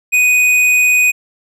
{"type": "tone with hard clipping", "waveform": "triangle", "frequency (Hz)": 2489, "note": "D#7", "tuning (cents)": 0, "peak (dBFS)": -10, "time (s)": [0.12, 1.12], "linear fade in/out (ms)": 20, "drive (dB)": 13, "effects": []}